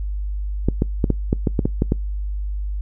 clicks, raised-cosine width 3 ms, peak -4 dBFS, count 10, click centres 0.686 / 0.821 / 1.042 / 1.103 / 1.329 / 1.472 / 1.592 / 1.655 / 1.821 / 1.921 s, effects noise-tail reverb RT60 0.2 s tail -26 dB re dry + added 50 Hz sine -22 dBFS peak until 2.81 s

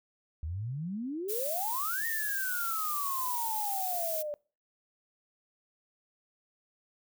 sine exponential two-way sweep, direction up then down, 73.42 to 1864.7 to 581 Hz, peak -33 dBFS, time 0.43-4.34 s, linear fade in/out 0 ms, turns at 2.06 s
violet noise, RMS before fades -35 dBFS, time 1.28-4.23 s, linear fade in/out 20 ms
effects noise-tail reverb RT60 0.4 s tail -26 dB re dry

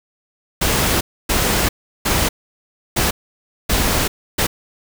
pink noise bursts at uneven times, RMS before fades -17 dBFS, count 6, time 0.61-1.01 / 1.29-1.69 / 2.05-2.29 / 2.96-3.11 / 3.69-4.08 / 4.38-4.47 s, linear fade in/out 10 ms, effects none

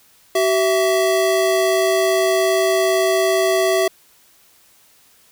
square tone pair together, 380.5 / 660 Hz, F#4 / E5, +48 / +2 cents, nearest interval minor seventh, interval 954 cents, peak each -18 dBFS, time 0.35-3.88 s, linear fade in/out 5 ms, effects white hiss -53 dBFS RMS until 5.31 s

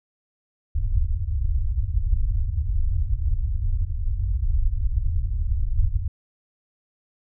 pink low-pass noise, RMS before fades -22 dBFS, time 0.75-6.08 s, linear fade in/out 5 ms, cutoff 100 Hz, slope 48 dB/octave, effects none

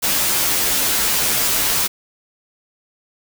white noise with comb filter, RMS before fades -18 dBFS, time 0.02-1.88 s, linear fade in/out 20 ms, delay 12 ms, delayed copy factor -0.85, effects none

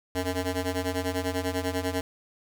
15% pulse ring-modulated tone, 182.9 Hz, F#3, 20 cents flat, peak -18 dBFS, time 0.15-2.01 s, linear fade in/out 2 ms, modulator 96.5 Hz, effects none

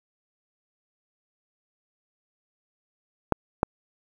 clicks, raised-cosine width 1 ms, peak -5 dBFS, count 2, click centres 3.323 / 3.631 s, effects 7-bit

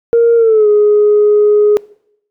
sine tone with pitch glide, 466.2 to 417.7 Hz, A#4 to G#4, 0 to +10 cents, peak -4 dBFS, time 0.13-1.77 s, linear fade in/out 0 ms, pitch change -190 cents, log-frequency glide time 0.36-0.68 s, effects noise-tail reverb RT60 0.7 s tail -23 dB re dry + tanh soft clip ceiling -2 dBFS

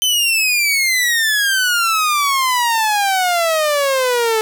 sawtooth exponential sweep, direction down, 3081 to 433 Hz, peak -10 dBFS, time 0.02-4.41 s, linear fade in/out 0 ms, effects none

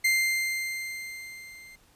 40% pulse tone with level ramp, 2093 Hz, C7, in tune, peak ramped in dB -19 to -46 dBFS, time 0.04-1.76 s, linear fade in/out 10 ms, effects pink hiss -61 dBFS RMS until 1.95 s + resampled to 32000 Hz

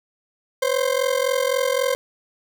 40% pulse ring-modulated tone, 523.3 Hz, C5, in tune, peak -15 dBFS, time 0.62-1.95 s, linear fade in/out 0 ms, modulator 21.9 Hz, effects none

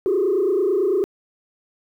sine tone with frequency modulation, 386 Hz, G4, 27 cents flat, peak -15 dBFS, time 0.06-1.04 s, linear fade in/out 0 ms, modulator 29 Hz, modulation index 1.3, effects tanh soft clip ceiling -13 dBFS + 9-bit

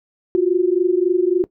sine tone pair together, 349.2 / 372.8 Hz, F4 / F#4, 0 / +13 cents, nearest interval minor second, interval 113 cents, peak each -16 dBFS, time 0.35-1.44 s, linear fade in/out 0 ms, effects noise-tail reverb RT60 0.1 s tail -18 dB re dry

